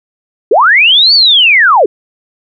sine linear two-way sweep, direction up then down, 353 to 4620 to 353 Hz, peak -3 dBFS, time 0.51-1.86 s, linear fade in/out 5 ms, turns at 1.14 s, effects none

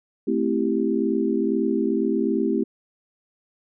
sine chord, A minor seventh, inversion none, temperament equal, 220 / 261.6 / 329.6 / 392 Hz, A3 / C4 / E4 / G4, 0 / 0 / 0 / 0 cents, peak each -25 dBFS, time 0.27-2.64 s, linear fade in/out 10 ms, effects none

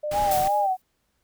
sine tone with tremolo, 600 Hz, D5, 37 cents sharp, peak -25 dBFS, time 0.03-0.67 s, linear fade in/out 10 ms, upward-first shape sine, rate 4.1 Hz, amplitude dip 35%
pink noise, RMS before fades -34 dBFS, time 0.11-0.48 s, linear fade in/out 5 ms
sine tone with vibrato, 787 Hz, G5, 7 cents sharp, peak -20 dBFS, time 0.12-0.77 s, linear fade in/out 50 ms, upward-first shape sine, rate 2.8 Hz, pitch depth 97 cents each way
blue noise with exponential decay, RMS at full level -27 dBFS, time 0.31-0.82 s, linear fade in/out 5 ms, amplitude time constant 110 ms
effects pink hiss -72 dBFS RMS until 1.23 s

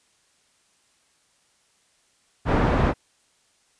pink low-pass noise, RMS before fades -20 dBFS, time 2.45-2.94 s, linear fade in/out 50 ms, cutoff 1300 Hz, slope 12 dB/octave, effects white hiss -64 dBFS RMS until 3.79 s + resampled to 22050 Hz

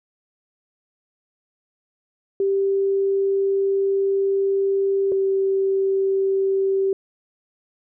sine tone pair in turn, 392 / 387.7 Hz, G4 / G4, 0 / -19 cents, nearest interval unison, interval 19 cents, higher first, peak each -17 / -17 dBFS, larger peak neither, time 2.4-5.12 / 5.12-6.93 s, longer first, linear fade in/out 2 ms, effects none

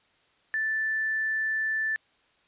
sine tone, 1760 Hz, A6, in tune, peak -25 dBFS, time 0.54-1.96 s, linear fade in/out 0 ms, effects white hiss -65 dBFS RMS until 2.47 s + resampled to 8000 Hz

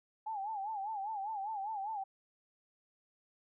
sine tone with vibrato, 830.6 Hz, G#5, in tune, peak -36 dBFS, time 0.26-2.04 s, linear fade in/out 10 ms, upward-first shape sine, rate 5 Hz, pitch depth 130 cents each way, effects none

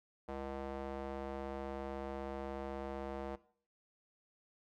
square tone with band-pass filter, 68.1 Hz, C#2, 30 cents flat, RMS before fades -43 dBFS, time 0.28-3.36 s, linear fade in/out 10 ms, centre 640 Hz, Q 1.2, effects noise-tail reverb RT60 0.5 s tail -18 dB re dry

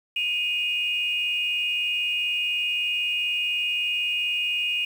sine tone pair together, 2489 / 2846 Hz, D#7 / F7, 0 / +32 cents, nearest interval major second, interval 232 cents, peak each -25 dBFS, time 0.16-4.85 s, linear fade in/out 5 ms, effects tanh soft clip ceiling -15 dBFS + 8-bit

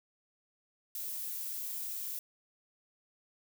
violet noise, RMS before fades -39 dBFS, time 0.95-2.19 s, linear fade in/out 2 ms, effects none

